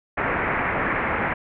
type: low-pass noise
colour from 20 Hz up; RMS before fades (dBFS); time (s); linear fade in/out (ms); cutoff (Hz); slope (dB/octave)
white; -24; 0.17-1.34; 10; 2200; 48
effects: none